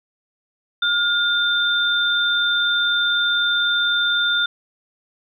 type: tone pair together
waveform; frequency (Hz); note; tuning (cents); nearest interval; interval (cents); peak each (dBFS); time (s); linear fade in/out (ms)
sine; 1420 / 3578; F6 / A7; +28 / +28; octave + major third; 1600; -19; 0.82-4.46; 5
effects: none